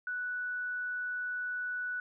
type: tone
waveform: sine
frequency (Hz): 1480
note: F#6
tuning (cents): 0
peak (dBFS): -33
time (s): 0.07-2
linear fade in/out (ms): 2
effects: none